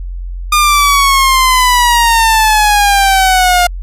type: exponential sweep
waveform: sawtooth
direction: down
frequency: 1217 to 705 Hz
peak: -3 dBFS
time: 0.52-3.67 s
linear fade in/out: 5 ms
effects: added 44 Hz sine -19 dBFS peak until 3.82 s + resampled to 32000 Hz